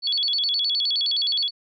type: tone with vibrato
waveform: sine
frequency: 3874 Hz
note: B7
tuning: 34 cents flat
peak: -20 dBFS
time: 0.02-1.51 s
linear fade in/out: 50 ms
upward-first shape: square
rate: 9.6 Hz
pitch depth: 240 cents each way
effects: none